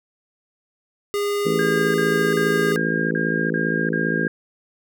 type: tone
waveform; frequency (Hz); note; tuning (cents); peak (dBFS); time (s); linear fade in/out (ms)
square; 408.1; G#4; -30; -21; 1.14-2.76; 0
type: harmonic tone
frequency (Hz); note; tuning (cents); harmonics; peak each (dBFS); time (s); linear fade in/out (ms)
55; A1; 0; 3 / 4 / 5 / 6 / 7 / 8 / 9; -26 / -27 / -28 / -29 / -29 / -30 / -31; 1.45-4.28; 10
type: tone bursts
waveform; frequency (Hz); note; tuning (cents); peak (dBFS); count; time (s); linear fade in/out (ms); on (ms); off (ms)
sine; 1614; G#6; -50; -23; 7; 1.59-4.28; 2; 350; 40
effects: none